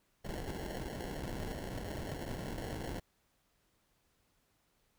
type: noise with sample-and-hold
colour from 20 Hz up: pink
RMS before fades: -41 dBFS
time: 0.24-3 s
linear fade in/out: 10 ms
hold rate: 1225 Hz
effects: pink hiss -75 dBFS RMS until 4.98 s